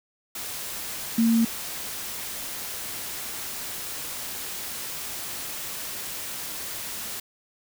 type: tone in noise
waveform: sine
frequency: 228.4 Hz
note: A#3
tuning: 35 cents flat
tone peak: -17 dBFS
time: 1.18-1.45 s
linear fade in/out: 5 ms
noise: white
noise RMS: -34 dBFS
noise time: 0.35-7.2 s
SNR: +14 dB
effects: none